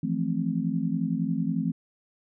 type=chord; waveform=sine; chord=F major seventh; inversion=third; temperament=just; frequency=163.7 / 174.61 / 218.3 / 261.9 Hz; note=E3 / F3 / A3 / C4; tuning=-12 / 0 / -13 / +2 cents; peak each=-30 dBFS; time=0.03-1.72 s; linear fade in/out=5 ms; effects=none